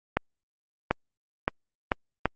accelerating click train, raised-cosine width 0.5 ms, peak -7 dBFS, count 5, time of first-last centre 0.17-2.256 s, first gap 740 ms, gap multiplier 0.77, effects Opus 48 kbps

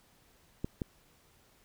clicks, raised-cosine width 3 ms, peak -20 dBFS, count 2, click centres 0.645 / 0.818 s, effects pink hiss -65 dBFS RMS until 1.64 s

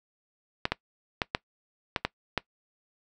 clicks, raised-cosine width 0.3 ms, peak -9 dBFS, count 7, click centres 0.654 / 0.72 / 1.218 / 1.349 / 1.962 / 2.05 / 2.377 s, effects noise-tail reverb RT60 0.1 s tail -21 dB re dry

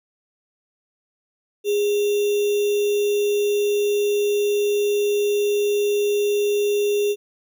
sine tone with sample-and-hold, 411.1 Hz, G#4, 18 cents flat, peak -17 dBFS, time 1.64-7.16 s, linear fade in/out 50 ms, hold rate 3150 Hz, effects none

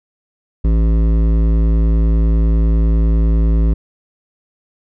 sine tone with hard clipping, 55 Hz, A1, in tune, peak -12 dBFS, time 0.64-3.74 s, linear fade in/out 10 ms, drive 13 dB, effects none

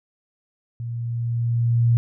sine tone with level ramp, 117.7 Hz, A#2, 17 cents sharp, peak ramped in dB -27 to -13 dBFS, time 0.8-1.97 s, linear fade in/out 0 ms, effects none

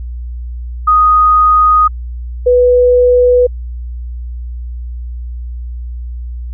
sine tone pair in turn, 1244.5 / 493.9 Hz, D#6 / B4, 0 / 0 cents, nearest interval octave + major third, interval 1600 cents, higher first, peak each -5 dBFS, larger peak neither, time 0.87-1.88 / 2.46-3.47 s, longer neither, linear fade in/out 10 ms, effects added 60 Hz sine -20 dBFS peak until 6.53 s

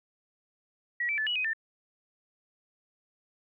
sine tone with pitch steps, 1922 / 2325 / 1741 / 2929 / 2512 / 1790 Hz, B6 / D7 / A6 / F#7 / D#7 / A6, -48 / -18 / -19 / -18 / +16 / +29 cents, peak -27 dBFS, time 1-1.534 s, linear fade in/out 5 ms, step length 89 ms, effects none

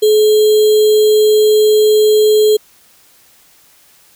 sine tone with sample-and-hold, 427.3 Hz, G#4, 49 cents sharp, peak -6 dBFS, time 0.02-2.57 s, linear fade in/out 10 ms, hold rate 3675 Hz, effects white hiss -48 dBFS RMS until 4.15 s

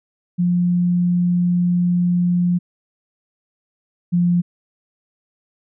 sine tone pair in turn, 176.5 / 174.98 Hz, F3 / F3, +19 / +4 cents, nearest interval unison, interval 15 cents, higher first, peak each -14 / -13 dBFS, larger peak second, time 0.38-2.59 / 4.12-4.42 s, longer first, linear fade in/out 20 ms, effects none

